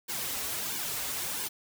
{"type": "noise with flanger", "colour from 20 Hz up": "white", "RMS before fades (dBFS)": -34, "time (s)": [0.08, 1.49], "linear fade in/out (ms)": 20, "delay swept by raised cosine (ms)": [1.5, 6], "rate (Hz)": 1.5, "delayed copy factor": -0.95, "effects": []}